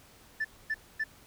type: tone bursts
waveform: sine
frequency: 1760 Hz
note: A6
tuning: in tune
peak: -26 dBFS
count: 3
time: 0.4-1.041 s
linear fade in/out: 10 ms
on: 47 ms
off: 250 ms
effects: tanh soft clip ceiling -26 dBFS + pink hiss -57 dBFS RMS until 1.26 s